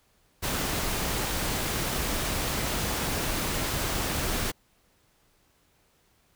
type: noise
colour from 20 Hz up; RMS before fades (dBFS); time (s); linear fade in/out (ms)
pink; -29; 0.42-4.52; 20
effects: pink hiss -66 dBFS RMS until 6.35 s